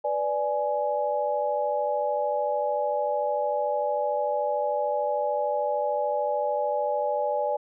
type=chord; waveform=sine; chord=G# diminished; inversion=first; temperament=equal with one note detuned; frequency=493.9 / 587.3 / 836.4 Hz; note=B4 / D5 / G#5; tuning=0 / 0 / +12 cents; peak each=-31 / -26 / -28 dBFS; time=0.04-7.57 s; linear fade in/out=10 ms; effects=none